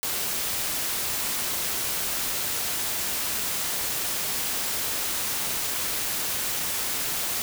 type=noise; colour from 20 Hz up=white; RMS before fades=-28 dBFS; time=0.03-7.42 s; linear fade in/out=0 ms; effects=none